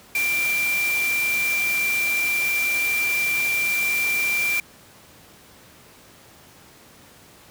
sine tone in noise, 2363 Hz, D7, 10 cents sharp, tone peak -20 dBFS, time 0.15-4.6 s, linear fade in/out 2 ms, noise white, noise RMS -30 dBFS, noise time 0.15-4.6 s, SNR +7 dB, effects pink hiss -49 dBFS RMS until 7.5 s + high-pass 80 Hz 12 dB/octave

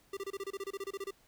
square tone bursts, 393.5 Hz, G4, 7 cents sharp, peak -37 dBFS, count 15, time 0.13-1.108 s, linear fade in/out 5 ms, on 40 ms, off 27 ms, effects pink hiss -66 dBFS RMS until 1.27 s

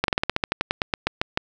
slowing click train, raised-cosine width 0.3 ms, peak -4 dBFS, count 16, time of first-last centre 0.04-1.374 s, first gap 42 ms, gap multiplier 1.1, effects none

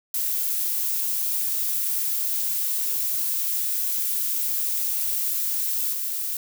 violet noise with level steps, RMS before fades -25 / -28 dBFS, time 0.14-6.37 s, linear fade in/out 2 ms, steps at 5.92 s, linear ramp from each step 20 ms, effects none

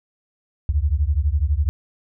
sine beating tone pair, 68.3 / 80.3 Hz, C#2 / E2, -25 / -45 cents, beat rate 12 Hz, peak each -19 / -20 dBFS, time 0.69-1.69 s, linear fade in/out 0 ms, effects none

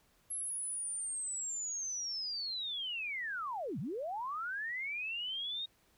sine linear two-way sweep, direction down then up, 11175 to 118.9 to 3759 Hz, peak -36 dBFS, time 0.3-5.66 s, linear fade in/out 10 ms, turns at 3.79 s, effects pink hiss -70 dBFS RMS until 5.97 s

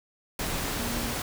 sine tone in noise, 236.7 Hz, A#3, 27 cents sharp, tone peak -36 dBFS, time 0.79-1.14 s, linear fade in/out 2 ms, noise pink, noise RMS -31 dBFS, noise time 0.39-1.22 s, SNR -8 dB, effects none

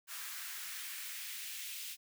white noise with high-pass filter sweep, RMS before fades -44 dBFS, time 0.07-1.97 s, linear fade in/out 50 ms, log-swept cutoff 1300 to 2800 Hz, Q 1.7, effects none

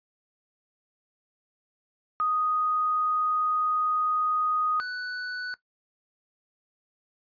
sine / square tone pair in turn, 1244.5 / 1487.9 Hz, D#6 / F#6, 0 / +9 cents, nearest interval minor third, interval 309 cents, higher second, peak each -23 / -31 dBFS, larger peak first, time 2.2-4.8 / 4.8-5.54 s, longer first, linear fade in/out 0 ms, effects noise-tail reverb RT60 0.1 s tail -17 dB re dry + resampled to 11025 Hz

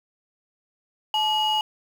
sine tone pair together, 862 / 2899 Hz, A5 / F#7, -36 / -36 cents, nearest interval octave + major sixth, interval 2100 cents, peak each -21 dBFS, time 1.14-1.61 s, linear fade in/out 2 ms, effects tanh soft clip ceiling -16 dBFS + 7-bit

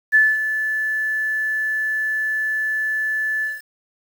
sine tone with ADSR envelope, 1740 Hz, A6, 20 cents flat, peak -9 dBFS, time 0.12-3.62 s, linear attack 29 ms, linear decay 220 ms, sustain -10 dB, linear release 190 ms, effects 7-bit

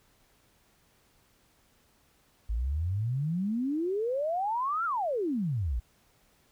sine exponential two-way sweep, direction up then down, 51.91 to 1412 to 51.91 Hz, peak -27 dBFS, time 2.49-5.8 s, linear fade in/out 10 ms, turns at 4.85 s, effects pink hiss -66 dBFS RMS until 6.51 s

